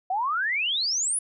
sine exponential sweep, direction up, 718 to 10430 Hz, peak -23 dBFS, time 0.1-1.19 s, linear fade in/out 5 ms, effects none

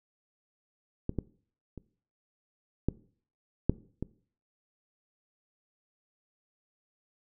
clicks, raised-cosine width 3 ms, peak -17 / -17 / -29 / -13 / -9 / -20 dBFS, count 6, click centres 1.094 / 1.187 / 1.777 / 2.886 / 3.696 / 4.026 s, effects noise-tail reverb RT60 0.5 s tail -20 dB re dry

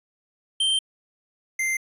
square tone pair in turn, 3136 / 2088 Hz, G7 / C7, 0 / -4 cents, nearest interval perfect fifth, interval 704 cents, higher first, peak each -20 / -23 dBFS, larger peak first, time 0.6-0.79 / 1.59-1.77 s, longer first, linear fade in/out 5 ms, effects resampled to 32000 Hz

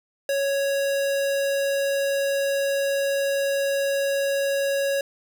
square tone, 554.4 Hz, C#5, in tune, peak -22 dBFS, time 0.29-5.01 s, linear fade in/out 2 ms, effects none

